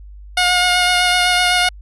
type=tone with vibrato; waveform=10% pulse; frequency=719 Hz; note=F#5; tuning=50 cents flat; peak=-4 dBFS; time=0.37-1.69 s; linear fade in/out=5 ms; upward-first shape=sine; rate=7.9 Hz; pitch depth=16 cents each way; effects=added 50 Hz sine -34 dBFS peak until 1.81 s + resampled to 24000 Hz